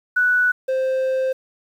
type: tone pair in turn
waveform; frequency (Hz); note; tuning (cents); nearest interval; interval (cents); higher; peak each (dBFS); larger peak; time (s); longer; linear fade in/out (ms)
sine / triangle; 1480 / 523.3; F#6 / C5; 0 / 0; octave + tritone; 1800; first; -14 / -16; first; 0.16-0.52 / 0.68-1.33; second; 10
effects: 8-bit